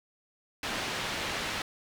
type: low-pass noise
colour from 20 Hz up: white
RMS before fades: -34 dBFS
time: 0.63-1.62 s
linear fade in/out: 2 ms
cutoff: 3300 Hz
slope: 12 dB/octave
effects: none